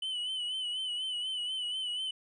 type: tone with vibrato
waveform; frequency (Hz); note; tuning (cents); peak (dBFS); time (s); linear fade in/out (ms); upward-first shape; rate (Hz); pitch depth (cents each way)
triangle; 3000; F#7; +23; -31; 0.02-2.11; 5; sine; 4.1; 55
effects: resampled to 24000 Hz